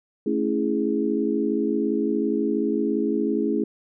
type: chord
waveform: sine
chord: A major seventh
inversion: none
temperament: equal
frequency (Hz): 220 / 277.2 / 329.6 / 415.3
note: A3 / C#4 / E4 / G#4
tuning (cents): 0 / 0 / 0 / 0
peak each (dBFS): -26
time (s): 0.26-3.64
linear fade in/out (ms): 5
effects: none